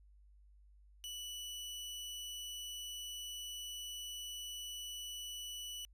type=tone; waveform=sawtooth; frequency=2960 Hz; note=F#7; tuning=in tune; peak=-40 dBFS; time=1.04-5.85 s; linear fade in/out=0 ms; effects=added 50 Hz sine -60 dBFS peak until 5.93 s + resampled to 32000 Hz